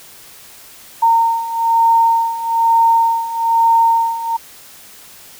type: beating tone pair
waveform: sine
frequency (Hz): 916 / 917.1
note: A#5 / A#5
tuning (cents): -31 / -29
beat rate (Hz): 1.1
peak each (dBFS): -16 / -12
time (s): 1.02-4.37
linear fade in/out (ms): 10
effects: white hiss -40 dBFS RMS until 5.39 s